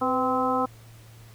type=harmonic tone with a mistuned harmonic; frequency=259 Hz; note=C4; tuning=17 cents flat; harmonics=1 / 2 / 3 / 4 / 5; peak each=-28 / -28 / -28 / -28 / -28 dBFS; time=0.01-0.66 s; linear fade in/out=10 ms; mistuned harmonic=2; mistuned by=-47 cents; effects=added 113 Hz sine -47 dBFS peak until 1.34 s + pink hiss -54 dBFS RMS until 1.34 s